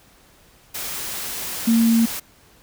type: tone in noise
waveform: sine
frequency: 229 Hz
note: A#3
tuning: 31 cents flat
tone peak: -13 dBFS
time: 1.67-2.06 s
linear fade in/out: 10 ms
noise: white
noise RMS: -29 dBFS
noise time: 0.74-2.2 s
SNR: +13 dB
effects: pink hiss -53 dBFS RMS until 2.62 s